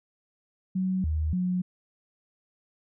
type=tone with pitch steps; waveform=sine; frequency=186.9 / 77.8 / 181.5 Hz; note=F#3 / D#2 / F#3; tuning=+18 / 0 / -33 cents; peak=-24 dBFS; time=0.75-1.62 s; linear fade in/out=10 ms; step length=290 ms; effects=none